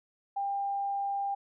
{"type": "tone", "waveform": "sine", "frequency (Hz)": 797, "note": "G5", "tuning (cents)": 28, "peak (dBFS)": -29, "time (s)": [0.36, 1.35], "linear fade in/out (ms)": 10, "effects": []}